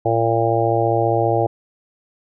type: harmonic tone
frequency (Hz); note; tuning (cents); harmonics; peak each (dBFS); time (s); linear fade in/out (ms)
114.8; A#2; -26; 1 / 3 / 4 / 5 / 6 / 7; -22 / -22 / -22 / -22 / -22 / -22; 0.05-1.47; 10
effects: none